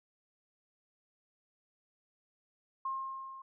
sine tone with level ramp, 1067 Hz, C6, 34 cents sharp, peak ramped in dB -32 to -46 dBFS, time 2.85-3.42 s, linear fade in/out 5 ms, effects none

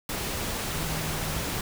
sine tone in noise, 157.4 Hz, D#3, 20 cents sharp, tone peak -35 dBFS, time 0.71-1.42 s, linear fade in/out 2 ms, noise pink, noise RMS -31 dBFS, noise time 0.09-1.61 s, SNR -7 dB, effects none

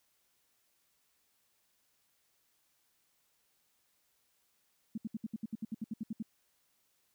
sine tone bursts, 220 Hz, A3, in tune, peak -34 dBFS, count 14, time 4.95-6.226 s, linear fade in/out 5 ms, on 28 ms, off 68 ms, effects white hiss -75 dBFS RMS until 7.14 s

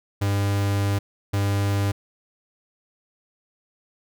45% pulse tone bursts at uneven times, 100.3 Hz, G2, 40 cents sharp, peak -20 dBFS, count 2, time 0.21-0.99 / 1.33-1.92 s, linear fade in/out 10 ms, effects none

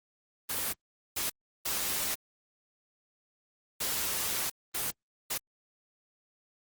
white noise bursts at uneven times, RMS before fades -32 dBFS, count 6, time 0.49-0.73 / 1.16-1.3 / 1.65-2.15 / 3.8-4.5 / 4.74-4.91 / 5.3-5.38 s, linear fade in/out 10 ms, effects Opus 24 kbps

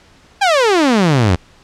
sawtooth exponential sweep, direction down, 830.6 to 83.3 Hz, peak -6 dBFS, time 0.41-1.36 s, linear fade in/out 10 ms, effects pink hiss -47 dBFS RMS until 1.63 s + low-pass 6000 Hz 12 dB/octave

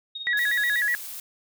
sine tone with tremolo, 3729 Hz, A#7, in tune, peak -30 dBFS, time 0.15-0.8 s, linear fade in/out 5 ms, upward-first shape sine, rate 19 Hz, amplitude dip 60%
sine tone with vibrato, 1800 Hz, A6, 39 cents sharp, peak -21 dBFS, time 0.27-0.95 s, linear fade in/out 0 ms, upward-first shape square, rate 8.2 Hz, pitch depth 120 cents each way
blue noise, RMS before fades -37 dBFS, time 0.37-1.2 s, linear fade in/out 2 ms
effects none

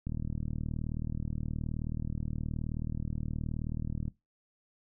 click train, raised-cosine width 5 ms, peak -23 dBFS, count 157, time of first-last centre 0.07-4.08 s, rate 38.9 Hz, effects noise-tail reverb RT60 0.2 s tail -19 dB re dry

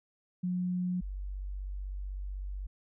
sine tone pair in turn, 180.3 / 47.98 Hz, F#3 / G1, -45 / -36 cents, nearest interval octave + major seventh, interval 2291 cents, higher first, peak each -29 / -35 dBFS, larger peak first, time 0.43-1.01 / 1.01-2.67 s, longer second, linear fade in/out 10 ms, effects none

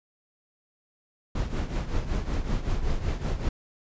brown noise with tremolo, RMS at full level -24 dBFS, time 1.35-3.49 s, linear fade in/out 5 ms, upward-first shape triangle, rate 5.3 Hz, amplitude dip 75%, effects resampled to 16000 Hz

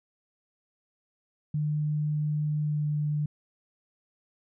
sine tone with pitch glide, 150.5 to 149.2 Hz, D3 to D3, +43 to +28 cents, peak -25 dBFS, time 1.54-3.26 s, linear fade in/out 5 ms, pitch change -15 cents, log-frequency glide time 2.64-2.83 s, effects none

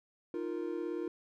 triangle chord, Eb suspended second, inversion none, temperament equal, 311.1 / 349.2 / 466.2 Hz, Eb4 / F4 / Bb4, 0 / 0 / 0 cents, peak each -38 / -35 / -39 dBFS, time 0.34-1.08 s, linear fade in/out 2 ms, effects none

